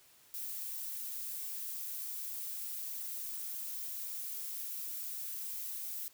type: noise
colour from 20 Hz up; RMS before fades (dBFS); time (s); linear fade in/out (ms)
violet; -41; 0.34-6.08; 0
effects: white hiss -63 dBFS RMS until 6.13 s